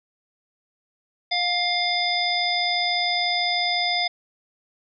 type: harmonic tone with a mistuned harmonic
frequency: 711 Hz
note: F5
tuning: 31 cents sharp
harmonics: 1 / 3 / 5 / 7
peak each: -26 / -26 / -26 / -26 dBFS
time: 1.31-4.08 s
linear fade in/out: 10 ms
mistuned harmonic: 3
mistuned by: -21 cents
effects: none